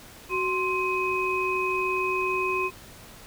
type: tone cluster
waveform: sine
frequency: 372.4 / 1050 / 2523 Hz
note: F#4 / C6 / D#7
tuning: +11 / +6 / +23 cents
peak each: -28 dBFS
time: 0.29-2.71 s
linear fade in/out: 50 ms
effects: pink hiss -47 dBFS RMS until 3.26 s